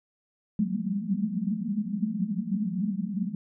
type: band-pass noise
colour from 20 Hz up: white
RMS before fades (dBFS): -29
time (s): 0.59-3.35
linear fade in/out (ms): 2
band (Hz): 180 to 220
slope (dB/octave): 96
effects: none